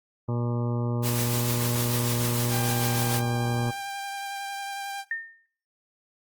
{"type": "harmonic tone", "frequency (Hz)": 119.7, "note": "A#2", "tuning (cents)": 46, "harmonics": [1, 2, 3, 4, 5, 7, 8, 9, 10], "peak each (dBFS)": [-26, -32, -36, -38, -40, -43, -44, -45, -46], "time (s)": [0.28, 3.71], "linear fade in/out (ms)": 10}
{"type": "noise with tremolo", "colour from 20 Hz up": "white", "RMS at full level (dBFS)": -29, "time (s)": [1.02, 3.22], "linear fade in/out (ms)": 50, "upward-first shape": "triangle", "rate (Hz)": 6.7, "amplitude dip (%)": 40}
{"type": "tone with vibrato", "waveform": "sawtooth", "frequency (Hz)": 794, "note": "G5", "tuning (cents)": 22, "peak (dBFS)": -28, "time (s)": [2.49, 5.05], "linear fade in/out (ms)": 50, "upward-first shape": "triangle", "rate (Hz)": 11, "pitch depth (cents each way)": 15}
{"type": "tone with exponential decay", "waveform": "sine", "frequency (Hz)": 1820, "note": "A#6", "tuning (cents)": -42, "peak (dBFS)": -24, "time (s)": [5.11, 5.46], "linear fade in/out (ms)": 2, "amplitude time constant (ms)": 76}
{"effects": ["noise-tail reverb RT60 0.5 s tail -21 dB re dry", "Opus 32 kbps"]}